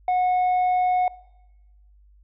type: tone with tanh clipping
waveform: sine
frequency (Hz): 730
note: F#5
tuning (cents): -24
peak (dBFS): -19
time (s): 0.08-1.08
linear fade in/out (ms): 2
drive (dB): 3
effects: noise-tail reverb RT60 1.0 s tail -20 dB re dry + added 50 Hz sine -51 dBFS peak until 2.23 s